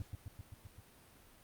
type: tone with echo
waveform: triangle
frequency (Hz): 98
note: G2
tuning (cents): 0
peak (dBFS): -35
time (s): 0-0.02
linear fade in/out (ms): 0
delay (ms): 130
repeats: 6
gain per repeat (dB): -2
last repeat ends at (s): 0.8
effects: pink hiss -62 dBFS RMS until 1.43 s + Opus 48 kbps